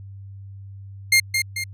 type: tone with echo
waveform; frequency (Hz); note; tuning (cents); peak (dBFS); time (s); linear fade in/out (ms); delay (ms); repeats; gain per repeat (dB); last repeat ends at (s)
sawtooth; 2119; C7; +21; -9; 1.12-1.2; 5; 220; 2; -6; 1.64
effects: added 98 Hz sine -36 dBFS peak until 1.73 s + resampled to 32000 Hz